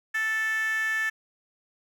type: tone with high-pass filter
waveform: 10% pulse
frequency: 440 Hz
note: A4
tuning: in tune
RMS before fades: -27 dBFS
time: 0.14-1.1 s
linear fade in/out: 10 ms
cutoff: 1700 Hz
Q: 9.4
effects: none